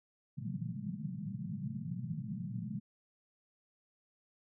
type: band-pass noise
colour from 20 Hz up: white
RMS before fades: -40 dBFS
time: 0.37-2.8 s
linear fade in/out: 20 ms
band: 110 to 220 Hz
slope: 96 dB/octave
effects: none